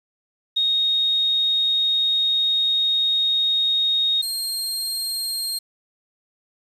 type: tone pair in turn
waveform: sine / sawtooth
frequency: 3729 / 4207 Hz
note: A#7 / C8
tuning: 0 / +9 cents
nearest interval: major second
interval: 209 cents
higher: second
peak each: -17 / -21 dBFS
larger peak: first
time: 0.56-4.22 / 4.22-5.59 s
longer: first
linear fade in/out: 10 ms
effects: resampled to 32000 Hz + 8-bit